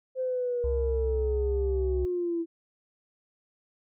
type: linear sweep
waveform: sine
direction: down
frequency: 520 to 329.6 Hz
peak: -26 dBFS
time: 0.15-2.46 s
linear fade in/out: 50 ms
type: tone with vibrato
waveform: sine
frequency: 66.6 Hz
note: C2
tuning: 31 cents sharp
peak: -26 dBFS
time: 0.64-2.05 s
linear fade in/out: 0 ms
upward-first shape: triangle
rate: 1.3 Hz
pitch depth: 8 cents each way
effects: tanh soft clip ceiling -18 dBFS